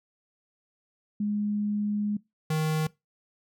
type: tone pair in turn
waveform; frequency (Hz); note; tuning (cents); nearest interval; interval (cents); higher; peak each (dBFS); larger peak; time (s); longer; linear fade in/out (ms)
sine / square; 207.7 / 156.32; G#3 / D#3; 0 / +8; perfect fourth; 492; first; -25; neither; 1.2-2.17 / 2.5-2.87; first; 5
effects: noise-tail reverb RT60 0.2 s tail -21 dB re dry